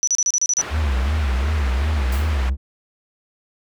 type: tone bursts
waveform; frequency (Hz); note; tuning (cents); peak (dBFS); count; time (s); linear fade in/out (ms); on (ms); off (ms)
sine; 5920; F#8; 0; -15; 8; 0.03-0.613; 0; 44; 33
type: low-pass noise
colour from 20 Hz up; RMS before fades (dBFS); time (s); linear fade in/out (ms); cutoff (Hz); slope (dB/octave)
white; -32; 0.58-2.5; 10; 2000; 12
type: tone with vibrato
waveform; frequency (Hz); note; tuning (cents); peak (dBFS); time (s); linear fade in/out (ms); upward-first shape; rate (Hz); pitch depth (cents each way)
triangle; 70.2; C#2; +22; -15; 0.7-2.57; 50; sine; 2.7; 190
type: noise with exponential decay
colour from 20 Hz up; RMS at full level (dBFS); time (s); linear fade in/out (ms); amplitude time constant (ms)
white; -33; 2.12-2.44; 5; 68
effects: none